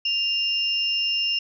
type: tone pair together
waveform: sine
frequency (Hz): 2800 / 5312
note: F7 / E8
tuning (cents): +4 / +12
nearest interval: major seventh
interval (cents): 1108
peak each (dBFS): -22 / -27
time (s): 0.05-1.39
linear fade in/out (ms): 5
effects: none